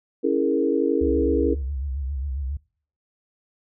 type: chord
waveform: sine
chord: A# half-diminished seventh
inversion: first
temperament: equal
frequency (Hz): 277.2 / 329.6 / 415.3 / 466.2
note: C#4 / E4 / G#4 / A#4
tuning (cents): 0 / 0 / 0 / 0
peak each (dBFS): -24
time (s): 0.23-1.55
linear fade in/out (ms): 20
type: tone with vibrato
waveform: sine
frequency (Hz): 68.3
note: C#2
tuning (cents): -25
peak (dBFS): -25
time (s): 1.01-2.57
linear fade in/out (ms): 5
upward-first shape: sine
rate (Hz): 7.4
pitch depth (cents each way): 120
effects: noise-tail reverb RT60 0.5 s tail -24 dB re dry